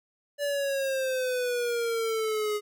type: exponential sweep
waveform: square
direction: down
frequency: 580 to 415.3 Hz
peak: -27 dBFS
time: 0.38-2.61 s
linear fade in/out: 50 ms
effects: none